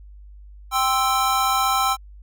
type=chord; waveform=square; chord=C major; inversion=second; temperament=equal; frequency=784 / 1046.5 / 1318.5 Hz; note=G5 / C6 / E6; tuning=0 / 0 / 0 cents; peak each=-23 / -25 / -22 dBFS; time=0.71-1.97 s; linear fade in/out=50 ms; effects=added 50 Hz sine -40 dBFS peak until 2.22 s